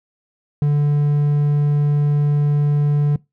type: tone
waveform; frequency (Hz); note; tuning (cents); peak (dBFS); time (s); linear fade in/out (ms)
triangle; 146.2; D3; -7; -11; 0.62-3.16; 2
effects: noise-tail reverb RT60 0.2 s tail -22 dB re dry